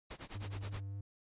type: noise with tremolo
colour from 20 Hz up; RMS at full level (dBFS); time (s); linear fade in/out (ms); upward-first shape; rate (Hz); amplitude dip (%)
pink; -45; 0.1-0.81; 10; sine; 9.5; 95
type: tone with vibrato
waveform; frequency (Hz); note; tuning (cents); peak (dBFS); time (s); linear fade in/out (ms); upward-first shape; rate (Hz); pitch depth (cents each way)
triangle; 99.4; G2; +25; -38; 0.35-1.01; 5; sine; 3.5; 15
effects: resampled to 8000 Hz